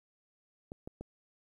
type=clicks; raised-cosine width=2 ms; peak=-29 dBFS; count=3; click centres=0.719 / 0.875 / 1.01 s; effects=11-bit